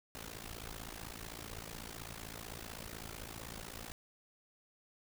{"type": "noise with amplitude modulation", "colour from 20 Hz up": "pink", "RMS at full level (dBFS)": -43, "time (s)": [0.15, 3.92], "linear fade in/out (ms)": 0, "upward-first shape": "sine", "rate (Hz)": 55.8, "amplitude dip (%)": 90, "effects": []}